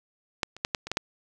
clicks, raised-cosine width 0.2 ms, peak -8 / -26 / -8 / -8 / -20 / -11 / -7 dBFS, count 7, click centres 0.432 / 0.566 / 0.649 / 0.748 / 0.87 / 0.916 / 0.971 s, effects none

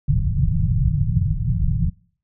white low-pass noise, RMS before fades -19 dBFS, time 0.08-1.9 s, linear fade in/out 10 ms, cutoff 170 Hz, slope 96 dB/octave, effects noise-tail reverb RT60 0.5 s tail -24 dB re dry

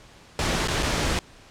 pink noise with dropouts, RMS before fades -24 dBFS, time 0.39-1.19 s, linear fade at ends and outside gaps 1 ms, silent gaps 0.675-0.683 / 0.826-0.83 s, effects pink hiss -50 dBFS RMS until 1.5 s + low-pass 7000 Hz 12 dB/octave

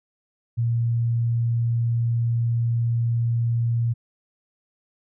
sine tone, 117.1 Hz, A#2, 8 cents sharp, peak -19 dBFS, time 0.57-3.94 s, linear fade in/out 20 ms, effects none

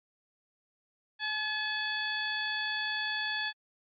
harmonic tone with a mistuned harmonic, 855 Hz, A5, 50 cents flat, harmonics 1 / 2 / 3 / 4 / 5, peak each -41 / -33 / -41 / -37 / -41 dBFS, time 1.19-3.53 s, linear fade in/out 50 ms, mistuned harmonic 5, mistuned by +77 cents, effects AAC 48 kbps

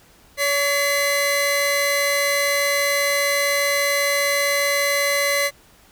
sawtooth tone pair together, 567 / 2032 Hz, C#5 / B6, +39 / +49 cents, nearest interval octave + minor seventh, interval 2210 cents, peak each -17 dBFS, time 0.37-5.51 s, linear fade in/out 50 ms, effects pink hiss -52 dBFS RMS until 5.91 s

